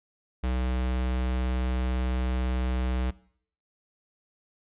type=tone; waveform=square; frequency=63 Hz; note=B1; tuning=35 cents sharp; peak=-26 dBFS; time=0.43-3.11 s; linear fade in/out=10 ms; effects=noise-tail reverb RT60 0.6 s tail -20 dB re dry + resampled to 8000 Hz